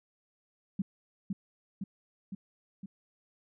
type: tone with echo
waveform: sine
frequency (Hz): 194.2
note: G3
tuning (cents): -16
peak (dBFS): -27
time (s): 0.79-0.82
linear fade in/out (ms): 5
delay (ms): 510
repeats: 4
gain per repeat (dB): -3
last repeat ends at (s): 2.86
effects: none